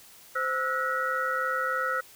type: tone cluster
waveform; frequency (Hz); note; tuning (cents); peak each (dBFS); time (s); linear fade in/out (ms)
sine; 519 / 1312 / 1455 / 1916; C5 / E6 / F#6 / A#6; -14 / -9 / -29 / +47; -33 / -29 / -30 / -36; 0.35-2.01; 10
effects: white hiss -52 dBFS RMS until 2.15 s